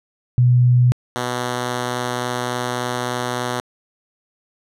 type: tone pair in turn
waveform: sine / 5% pulse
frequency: 123.47 / 123.47 Hz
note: B2 / B2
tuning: 0 / 0 cents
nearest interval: unison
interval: 0 cents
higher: neither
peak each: -10 dBFS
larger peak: neither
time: 0.38-0.92 / 1.16-3.6 s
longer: second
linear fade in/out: 0 ms
effects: low-pass 11000 Hz 12 dB/octave